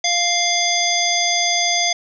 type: harmonic tone with a mistuned harmonic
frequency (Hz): 698.5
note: F5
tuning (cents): 0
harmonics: 1 / 3 / 5 / 7 / 9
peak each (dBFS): -22 / -22 / -22 / -22 / -22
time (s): 0.04-1.93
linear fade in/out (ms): 5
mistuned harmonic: 5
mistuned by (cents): -31
effects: none